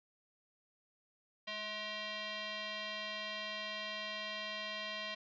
sine tone with frequency modulation, 641 Hz, E5, 49 cents flat, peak -39 dBFS, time 1.47-5.15 s, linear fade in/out 10 ms, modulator 850 Hz, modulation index 4.2, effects none

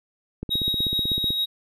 click train, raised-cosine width 3 ms, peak -17 dBFS, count 15, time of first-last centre 0.43-1.305 s, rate 16 Hz
triangle tone with tremolo, 3796 Hz, A#7, 31 cents sharp, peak -19 dBFS, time 0.5-1.46 s, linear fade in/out 20 ms, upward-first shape sine, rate 6.8 Hz, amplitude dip 35%
effects none

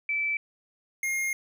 sine / square tone pair in turn, 2318 / 2133 Hz, D7 / C7, -23 / +33 cents, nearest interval minor second, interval 144 cents, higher first, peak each -25 / -27 dBFS, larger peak first, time 0.09-0.37 / 1.03-1.33 s, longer second, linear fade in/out 2 ms, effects none

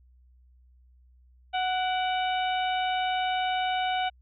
harmonic tone with a mistuned harmonic, 740 Hz, F#5, in tune, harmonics 1 / 2 / 3 / 4 / 5, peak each -26 / -35 / -36 / -35 / -40 dBFS, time 1.53-4.1 s, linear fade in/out 20 ms, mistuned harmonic 3, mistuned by +64 cents, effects added 62 Hz sine -55 dBFS peak until 4.21 s

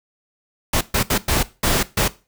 pink noise bursts at uneven times, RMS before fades -18 dBFS, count 6, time 0.73-0.81 / 0.94-1.03 / 1.1-1.18 / 1.28-1.43 / 1.63-1.83 / 1.97-2.08 s, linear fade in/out 5 ms, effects noise-tail reverb RT60 0.3 s tail -17 dB re dry

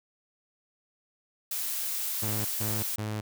blue noise, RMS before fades -32 dBFS, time 1.51-2.96 s, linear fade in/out 5 ms
sawtooth tone bursts, 107 Hz, A2, 48 cents flat, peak -27 dBFS, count 3, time 2.22-3.21 s, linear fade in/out 10 ms, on 230 ms, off 150 ms
effects none

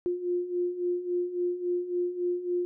sine beating tone pair, 352 / 355.6 Hz, F4 / F4, +14 / +31 cents, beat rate 3.6 Hz, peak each -33 / -28 dBFS, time 0.06-2.65 s, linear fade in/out 0 ms, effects none

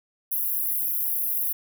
pink high-pass noise, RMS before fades -26 dBFS, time 0.31-1.53 s, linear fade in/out 10 ms, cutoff 11000 Hz, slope 96 dB/octave, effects none

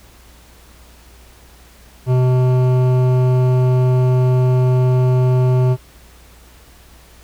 triangle tone with hard clipping, 127 Hz, B2, 49 cents sharp, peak -13 dBFS, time 2.06-5.77 s, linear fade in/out 50 ms, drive 17 dB, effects added 60 Hz sine -45 dBFS peak until 7.23 s + pink hiss -47 dBFS RMS until 7.23 s

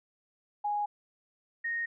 sine tone pair in turn, 828 / 1858.8 Hz, G#5 / A#6, -5 / -5 cents, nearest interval octave + major second, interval 1400 cents, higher second, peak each -28 / -30 dBFS, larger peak first, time 0.64-0.86 / 1.64-1.86 s, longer neither, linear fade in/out 10 ms, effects none

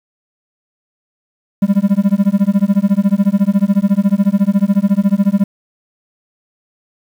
triangle tone with tremolo, 199.3 Hz, G3, 29 cents sharp, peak -4 dBFS, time 1.62-5.44 s, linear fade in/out 5 ms, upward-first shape sine, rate 14 Hz, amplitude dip 100%, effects 7-bit

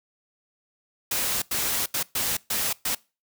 white noise bursts at uneven times, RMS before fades -26 dBFS, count 6, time 1.11-1.42 / 1.51-1.86 / 1.94-2.03 / 2.15-2.37 / 2.5-2.73 / 2.85-2.95 s, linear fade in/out 5 ms, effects noise-tail reverb RT60 0.3 s tail -23 dB re dry

